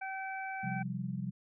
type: harmonic tone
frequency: 769 Hz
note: G5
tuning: 33 cents flat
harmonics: 1 / 2 / 3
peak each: -39 / -42 / -44 dBFS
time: 0.01-0.83 s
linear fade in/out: 10 ms
type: chord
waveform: sine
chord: C suspended fourth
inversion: none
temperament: equal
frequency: 130.81 / 174.61 / 196 Hz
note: C3 / F3 / G3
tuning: 0 / 0 / 0 cents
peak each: -39 dBFS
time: 0.63-1.31 s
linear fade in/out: 10 ms
effects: none